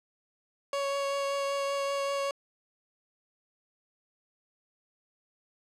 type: tone with vibrato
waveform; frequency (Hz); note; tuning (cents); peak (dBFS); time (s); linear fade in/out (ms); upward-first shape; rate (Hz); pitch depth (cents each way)
30% pulse; 557; C#5; +8; -26; 0.73-2.31; 2; triangle; 5.2; 12
effects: low-pass 8000 Hz 12 dB/octave